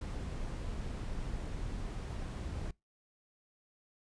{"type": "noise", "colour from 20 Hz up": "brown", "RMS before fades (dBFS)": -39, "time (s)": [0.01, 2.71], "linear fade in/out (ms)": 5, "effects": ["noise-tail reverb RT60 0.2 s tail -24 dB re dry", "resampled to 22050 Hz"]}